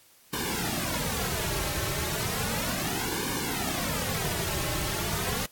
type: noise with flanger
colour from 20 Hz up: pink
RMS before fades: -30 dBFS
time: 0.33-5.46 s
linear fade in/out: 5 ms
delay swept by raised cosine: 1.5 to 4.2 ms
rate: 0.34 Hz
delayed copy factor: -1
effects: white hiss -58 dBFS RMS until 5.51 s + AAC 64 kbps